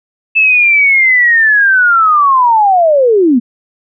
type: linear sweep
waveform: sine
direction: down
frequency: 2637 to 223.7 Hz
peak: -5 dBFS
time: 0.35-3.4 s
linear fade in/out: 20 ms
effects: none

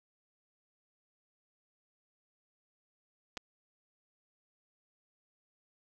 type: clicks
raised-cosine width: 0.2 ms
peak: -22 / -23 dBFS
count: 2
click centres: 3.371 / 3.375 s
effects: none

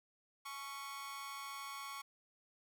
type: tone with amplitude modulation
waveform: sawtooth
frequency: 1108.7 Hz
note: C#6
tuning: in tune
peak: -37 dBFS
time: 0.45-2.02 s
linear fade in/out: 10 ms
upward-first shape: sine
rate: 263 Hz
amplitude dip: 80%
effects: none

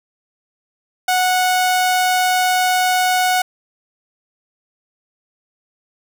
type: tone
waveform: sawtooth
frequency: 736 Hz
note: F#5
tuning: 9 cents flat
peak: -10 dBFS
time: 1.08-3.42 s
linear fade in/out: 5 ms
effects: none

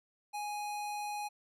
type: tone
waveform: square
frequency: 831 Hz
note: G#5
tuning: 1 cent sharp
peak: -37 dBFS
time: 0.33-1.29 s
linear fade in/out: 20 ms
effects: resampled to 32000 Hz

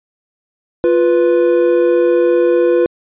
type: tone pair together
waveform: triangle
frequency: 349.2 / 493.9 Hz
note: F4 / B4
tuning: 0 / 0 cents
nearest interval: tritone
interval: 600 cents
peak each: -10 dBFS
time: 0.84-2.86 s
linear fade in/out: 0 ms
effects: resampled to 8000 Hz

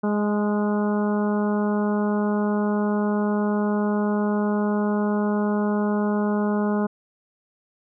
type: harmonic tone with a mistuned harmonic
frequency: 207.7 Hz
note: G#3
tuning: in tune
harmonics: 1 / 2 / 3 / 4 / 5 / 6 / 7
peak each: -21 / -27 / -31 / -33 / -35 / -37 / -38 dBFS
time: 0.03-6.87 s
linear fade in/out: 10 ms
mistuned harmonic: 4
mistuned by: +18 cents
effects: none

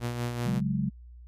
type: tone with tremolo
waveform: sawtooth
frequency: 120.4 Hz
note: B2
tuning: 44 cents flat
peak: -24 dBFS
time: 0-0.61 s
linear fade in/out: 50 ms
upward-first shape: sine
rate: 5.2 Hz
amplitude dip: 45%
type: chord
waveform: sine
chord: C# suspended fourth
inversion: none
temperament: just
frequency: 138.59 / 184.79 / 207.9 Hz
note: C#3 / F#3 / G#3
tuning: 0 / -2 / +2 cents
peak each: -30 dBFS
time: 0.45-0.9 s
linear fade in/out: 20 ms
effects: added 60 Hz sine -45 dBFS peak until 1.27 s + resampled to 32000 Hz

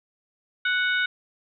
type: harmonic tone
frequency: 740 Hz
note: F#5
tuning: in tune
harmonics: 2 / 3 / 4 / 5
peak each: -22 / -30 / -34 / -31 dBFS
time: 0.65-1.06 s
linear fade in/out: 5 ms
effects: none

